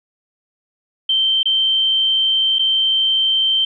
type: tone with dropouts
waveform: sine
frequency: 3122 Hz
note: G7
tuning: 8 cents flat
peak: -13 dBFS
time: 1.09-3.65 s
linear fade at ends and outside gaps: 5 ms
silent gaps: 1.431-1.455 / 2.586-2.592 s
effects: none